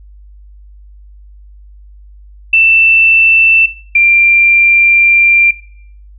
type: tone pair in turn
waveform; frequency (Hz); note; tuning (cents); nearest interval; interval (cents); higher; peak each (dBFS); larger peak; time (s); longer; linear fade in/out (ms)
sine; 2666 / 2375; E7 / D7; +19 / +19; major second; 200; first; -4; neither; 2.53-3.66 / 3.95-5.51; second; 5
effects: noise-tail reverb RT60 0.6 s tail -19 dB re dry + added 50 Hz sine -34 dBFS peak until 6.18 s